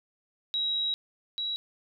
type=tone pair in turn; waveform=sine; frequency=3849 / 3885 Hz; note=B7 / B7; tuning=-45 / -29 cents; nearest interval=unison; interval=16 cents; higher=second; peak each=-26 / -29 dBFS; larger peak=first; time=0.54-0.94 / 1.38-1.56 s; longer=first; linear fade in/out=0 ms; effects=none